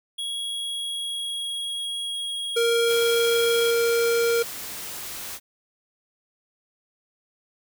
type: tone with pitch glide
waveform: square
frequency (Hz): 3322 to 3290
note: G#7 to G#7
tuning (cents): 0 to -17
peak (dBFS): -28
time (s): 0.18-3.71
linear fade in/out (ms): 10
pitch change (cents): -17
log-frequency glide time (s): 0.3-2.78
type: tone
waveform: square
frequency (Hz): 466.2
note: A#4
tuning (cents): 0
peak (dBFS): -20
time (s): 2.56-4.43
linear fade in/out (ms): 10
type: noise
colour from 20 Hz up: white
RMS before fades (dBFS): -35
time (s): 2.86-5.4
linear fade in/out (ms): 50
effects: none